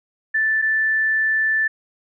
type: tone pair in turn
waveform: sine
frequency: 1760 / 1760 Hz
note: A6 / A6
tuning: 0 / 0 cents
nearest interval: unison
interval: 0 cents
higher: neither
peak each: -16 dBFS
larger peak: neither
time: 0.34-0.62 / 0.62-1.68 s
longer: second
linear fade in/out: 10 ms
effects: none